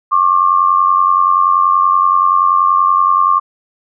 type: tone pair together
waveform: sine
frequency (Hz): 1084.2 / 1174.7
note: C#6 / D6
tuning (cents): -39 / 0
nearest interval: minor second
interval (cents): 139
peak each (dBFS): -11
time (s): 0.11-3.4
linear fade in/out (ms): 20
effects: none